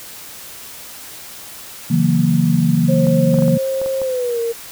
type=chord; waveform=sine; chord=F# dominant seventh; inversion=second; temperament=equal; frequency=138.59 / 164.81 / 185 / 233.1 Hz; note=C#3 / E3 / F#3 / A#3; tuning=0 / 0 / 0 / 0 cents; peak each=-19 / -15 / -20 / -17 dBFS; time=1.9-3.58 s; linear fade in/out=10 ms
type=tone with pitch glide; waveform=sine; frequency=533 to 464 Hz; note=C5 to A#4; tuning=+32 to -8 cents; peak=-17 dBFS; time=2.88-4.53 s; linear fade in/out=20 ms; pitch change=-240 cents; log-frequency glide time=4.01-4.4 s
type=clicks; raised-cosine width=1 ms; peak=-16 dBFS; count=8; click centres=3.069 / 3.342 / 3.387 / 3.423 / 3.481 / 3.816 / 3.861 / 4.017 s
effects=white hiss -35 dBFS RMS until 4.71 s